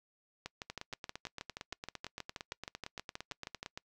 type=two click trains; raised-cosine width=0.2 ms; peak=-24 / -23 dBFS; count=28 / 21; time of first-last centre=0.7-3.775 / 0.46-3.63 s; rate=8.78 / 6.31 Hz; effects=noise-tail reverb RT60 0.1 s tail -25 dB re dry